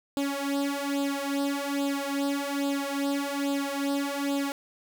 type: tone with flanger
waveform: sawtooth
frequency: 280.4 Hz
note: C#4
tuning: 20 cents sharp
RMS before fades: -29 dBFS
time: 0.17-4.52 s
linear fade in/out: 0 ms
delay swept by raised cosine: 0.25 to 3.35 ms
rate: 1.2 Hz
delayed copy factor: +0.8
effects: none